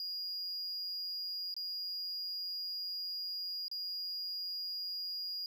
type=tone with dropouts; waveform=triangle; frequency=4859 Hz; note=D#8; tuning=42 cents flat; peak=-36 dBFS; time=0-5.46 s; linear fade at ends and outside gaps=1 ms; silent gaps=1.541-1.565 / 3.682-3.714 s; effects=none